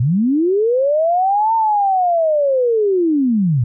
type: linear two-way sweep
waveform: sine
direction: up then down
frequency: 110 to 911 to 110 Hz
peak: -12 dBFS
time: 0-3.64 s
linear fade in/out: 5 ms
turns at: 1.54 s
effects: none